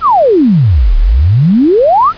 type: exponential two-way sweep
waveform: sine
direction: down then up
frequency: 1400 to 34 to 1400 Hz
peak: -4 dBFS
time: 0.01-2.13 s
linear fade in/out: 50 ms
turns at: 0.97 s
effects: pink hiss -33 dBFS RMS until 2.17 s + resampled to 11025 Hz